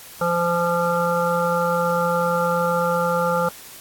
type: harmonic tone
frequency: 172.1 Hz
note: F3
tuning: 25 cents flat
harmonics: 1 / 3 / 5 / 7 / 8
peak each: -26 / -21 / -26 / -26 / -25 dBFS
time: 0.21-3.49 s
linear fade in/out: 5 ms
effects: white hiss -41 dBFS RMS until 3.8 s + AAC 64 kbps